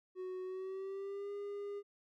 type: tone with pitch glide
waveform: triangle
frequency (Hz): 370 to 405.8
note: F#4 to G#4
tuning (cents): 0 to -40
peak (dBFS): -38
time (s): 0.15-1.83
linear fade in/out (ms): 50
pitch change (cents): +160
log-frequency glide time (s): 0.43-1.32
effects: none